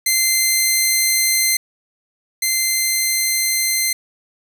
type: tone pair in turn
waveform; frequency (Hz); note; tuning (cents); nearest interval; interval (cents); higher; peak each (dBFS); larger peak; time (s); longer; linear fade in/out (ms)
10% pulse; 2076 / 2076; C7 / C7; -14 / -14; unison; 0; neither; -5 / -7; first; 0.06-1.57 / 2.42-3.93; neither; 5
effects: none